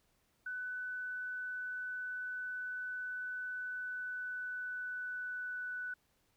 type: tone with pitch glide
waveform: sine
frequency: 1497 to 1488.4 Hz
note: F#6 to F#6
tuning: +20 to +10 cents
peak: -38 dBFS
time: 0.46-5.94 s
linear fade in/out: 5 ms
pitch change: -10 cents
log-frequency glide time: 3.59-5.73 s
effects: pink hiss -75 dBFS RMS until 6.36 s